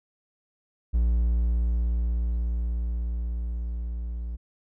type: tone with level ramp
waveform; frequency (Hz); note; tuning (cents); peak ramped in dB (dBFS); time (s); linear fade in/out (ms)
triangle; 58.27; A#1; 0; -17 to -28; 0.93-4.37; 20
effects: none